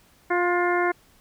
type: harmonic tone with a mistuned harmonic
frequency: 352.2 Hz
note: F4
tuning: 15 cents sharp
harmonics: 1 / 2 / 3 / 4 / 5 / 6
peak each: -23 / -26 / -28 / -29 / -30 / -31 dBFS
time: 0.3-0.92 s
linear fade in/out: 10 ms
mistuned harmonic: 4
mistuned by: +22 cents
effects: pink hiss -58 dBFS RMS until 1.2 s